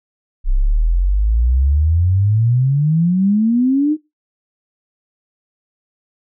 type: exponential sweep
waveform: sine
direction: up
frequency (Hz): 30.87 to 313.1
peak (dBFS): -11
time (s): 0.44-3.97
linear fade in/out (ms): 50
effects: noise-tail reverb RT60 0.2 s tail -21 dB re dry